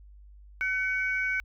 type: tone pair together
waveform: sine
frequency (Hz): 1518 / 2247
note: F#6 / C#7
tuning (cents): +44 / +23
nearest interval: perfect fifth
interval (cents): 679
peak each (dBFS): -28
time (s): 0.61-1.4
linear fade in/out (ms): 0
effects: tanh soft clip ceiling -18 dBFS + added 50 Hz sine -48 dBFS peak until 1.44 s